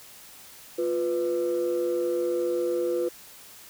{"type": "tone pair together", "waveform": "sine", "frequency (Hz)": [350.8, 496.1], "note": ["F4", "B4"], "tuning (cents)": [8, 8], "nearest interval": "tritone", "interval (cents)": 600, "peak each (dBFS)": -25, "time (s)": [0.78, 3.09], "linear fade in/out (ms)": 10, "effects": ["tanh soft clip ceiling -19 dBFS", "white hiss -48 dBFS RMS until 3.69 s"]}